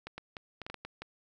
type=clicks; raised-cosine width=0.3 ms; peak=-25 dBFS; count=9; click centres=0.07 / 0.18 / 0.368 / 0.617 / 0.665 / 0.7 / 0.743 / 0.85 / 1.02 s; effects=none